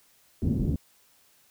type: low-pass noise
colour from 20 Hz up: white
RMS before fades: -26 dBFS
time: 0.42-0.76 s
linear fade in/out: 2 ms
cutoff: 260 Hz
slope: 24 dB/octave
effects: white hiss -62 dBFS RMS until 1.5 s